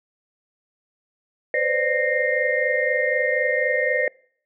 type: tone cluster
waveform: sine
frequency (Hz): 502 / 526 / 595 / 1848 / 2100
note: B4 / C5 / D5 / A#6 / C7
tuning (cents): +28 / +9 / +22 / -16 / +6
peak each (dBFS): -25 / -27 / -25 / -23 / -27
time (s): 1.54-4.08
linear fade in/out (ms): 2
effects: noise-tail reverb RT60 0.6 s tail -25 dB re dry